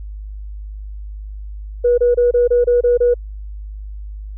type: tone bursts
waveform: sine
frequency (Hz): 484.6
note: B4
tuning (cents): -33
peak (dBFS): -9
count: 8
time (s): 1.84-3.142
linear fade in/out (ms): 10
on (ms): 140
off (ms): 26
effects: tanh soft clip ceiling -5 dBFS + added 51 Hz sine -27 dBFS peak until 4.37 s